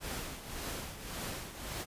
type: noise with tremolo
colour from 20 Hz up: pink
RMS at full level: -38 dBFS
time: 0-1.86 s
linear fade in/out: 50 ms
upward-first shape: triangle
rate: 1.8 Hz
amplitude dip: 70%
effects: resampled to 32000 Hz